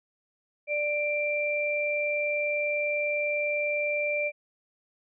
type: tone pair together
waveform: sine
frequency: 590 / 2360 Hz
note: D5 / D7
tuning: +8 / +8 cents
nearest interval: 2 octaves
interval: 2400 cents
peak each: -28 dBFS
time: 0.67-4.32 s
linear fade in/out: 50 ms
effects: none